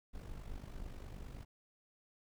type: noise with amplitude modulation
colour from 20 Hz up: brown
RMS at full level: -44 dBFS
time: 0.13-1.45 s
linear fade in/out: 20 ms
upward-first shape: sine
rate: 49.5 Hz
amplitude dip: 65%
effects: none